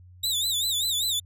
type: tone with vibrato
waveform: sawtooth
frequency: 3729 Hz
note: A#7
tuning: in tune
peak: -21 dBFS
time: 0.23-1.2 s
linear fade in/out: 10 ms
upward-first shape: sine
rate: 5.1 Hz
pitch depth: 140 cents each way
effects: added 90 Hz sine -47 dBFS peak until 1.25 s